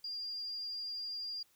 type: tone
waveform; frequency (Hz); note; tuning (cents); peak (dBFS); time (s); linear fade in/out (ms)
sine; 4804; D8; +38; -38; 0.04-1.43; 5
effects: white hiss -70 dBFS RMS until 1.55 s